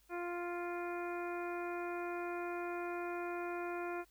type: harmonic tone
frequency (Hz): 349.2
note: F4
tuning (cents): 0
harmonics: 1 / 2 / 3 / 4 / 5 / 6 / 7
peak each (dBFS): -40 / -44 / -48 / -47 / -54 / -56 / -51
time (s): 0.09-4.05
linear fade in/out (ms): 50
effects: added 50 Hz sine -70 dBFS peak until 4.1 s + white hiss -71 dBFS RMS until 4.1 s